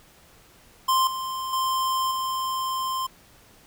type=tone with level steps; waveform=square; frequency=1046.5 Hz; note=C6; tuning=in tune; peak=-19 / -29 / -23 / -26 dBFS; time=0.88-3.07 s; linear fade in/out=10 ms; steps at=1.07 / 1.53 / 2.11 s; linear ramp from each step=2 ms; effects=pink hiss -54 dBFS RMS until 3.66 s

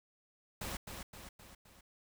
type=noise with echo; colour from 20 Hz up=pink; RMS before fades=-41 dBFS; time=0.61-0.77 s; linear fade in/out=5 ms; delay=260 ms; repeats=4; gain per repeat=-5 dB; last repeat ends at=1.81 s; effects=none

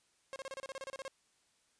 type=tone bursts; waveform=sawtooth; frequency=538 Hz; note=C5; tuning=48 cents sharp; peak=-37 dBFS; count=13; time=0.33-1.08 s; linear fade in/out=0 ms; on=30 ms; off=30 ms; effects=white hiss -73 dBFS RMS until 1.79 s + resampled to 22050 Hz

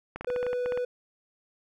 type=clicks; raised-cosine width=0.5 ms; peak=-21 dBFS; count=11; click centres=0.16 / 0.21 / 0.246 / 0.302 / 0.362 / 0.429 / 0.466 / 0.531 / 0.66 / 0.722 / 0.775 s
type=tone; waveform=triangle; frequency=493.9 Hz; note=B4; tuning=in tune; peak=-25 dBFS; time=0.27-0.85 s; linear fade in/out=5 ms
effects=none

